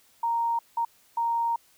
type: tone bursts at uneven times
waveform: sine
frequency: 930 Hz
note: A#5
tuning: 4 cents flat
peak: -23 dBFS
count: 3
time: 0.23-0.59 / 0.77-0.85 / 1.17-1.56 s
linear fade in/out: 5 ms
effects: white hiss -61 dBFS RMS until 1.77 s